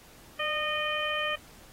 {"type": "harmonic tone with a mistuned harmonic", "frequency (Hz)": 614, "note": "D#5", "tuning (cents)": -23, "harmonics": [1, 2, 3, 4, 5], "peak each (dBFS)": [-34, -34, -34, -34, -34], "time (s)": [0.39, 1.36], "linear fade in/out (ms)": 10, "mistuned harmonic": 1, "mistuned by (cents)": -39, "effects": ["pink hiss -54 dBFS RMS until 1.72 s", "AAC 48 kbps"]}